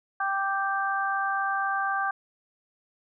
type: harmonic tone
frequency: 392 Hz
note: G4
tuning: in tune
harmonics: 2 / 3 / 4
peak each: -29 / -29 / -29 dBFS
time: 0.2-2.11 s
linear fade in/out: 5 ms
effects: none